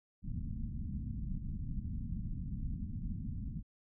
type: low-pass noise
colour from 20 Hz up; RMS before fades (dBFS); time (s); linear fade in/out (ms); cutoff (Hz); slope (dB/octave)
pink; -39; 0.22-3.63; 50; 240; 48
effects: none